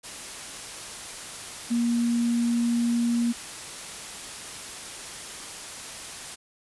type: tone in noise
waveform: sine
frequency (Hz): 236.2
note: A#3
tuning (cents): +23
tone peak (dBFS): -21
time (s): 1.7-3.33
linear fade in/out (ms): 20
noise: white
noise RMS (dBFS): -38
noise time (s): 0.03-6.36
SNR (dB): +14
effects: resampled to 24000 Hz